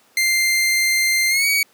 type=tone with pitch glide; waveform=sawtooth; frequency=2093 to 2256 Hz; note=C7 to C#7; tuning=0 to +30 cents; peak=-12 dBFS; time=0.17-1.63 s; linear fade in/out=2 ms; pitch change=+130 cents; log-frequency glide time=1.29-1.46 s; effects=pink hiss -55 dBFS RMS until 1.73 s + high-pass 300 Hz 12 dB/octave